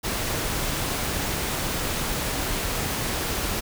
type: noise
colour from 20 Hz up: pink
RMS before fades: -27 dBFS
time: 0.03-3.61 s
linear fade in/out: 20 ms
effects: none